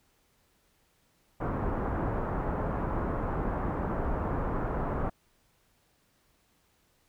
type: low-pass noise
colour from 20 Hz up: pink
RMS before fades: -31 dBFS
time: 1.4-5.1 s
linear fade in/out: 10 ms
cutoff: 1300 Hz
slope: 24 dB/octave
effects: pink hiss -69 dBFS RMS until 7.08 s